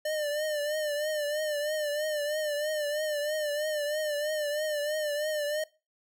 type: tone with vibrato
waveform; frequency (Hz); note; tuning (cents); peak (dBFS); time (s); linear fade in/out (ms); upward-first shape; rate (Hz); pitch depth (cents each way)
square; 601; D5; +40; -29; 0.05-5.64; 5; triangle; 3.1; 70
effects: noise-tail reverb RT60 0.3 s tail -21 dB re dry